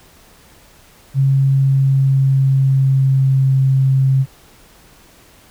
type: tone with pitch glide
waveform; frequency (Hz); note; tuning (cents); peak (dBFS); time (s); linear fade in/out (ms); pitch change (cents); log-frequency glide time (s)
sine; 135.9 to 133.72; C#3 to C3; -34 to +38; -10; 1.14-4.26; 50; -28; 1.5-3.54
effects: pink hiss -47 dBFS RMS until 5.5 s